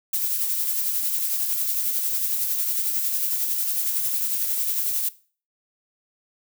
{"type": "noise with tremolo", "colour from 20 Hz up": "violet", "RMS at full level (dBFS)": -23, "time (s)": [0.13, 5.09], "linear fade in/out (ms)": 5, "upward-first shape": "sine", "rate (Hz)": 11, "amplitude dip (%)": 35, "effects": ["noise-tail reverb RT60 0.4 s tail -19 dB re dry"]}